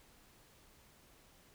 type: silence
effects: pink hiss -64 dBFS RMS until 1.54 s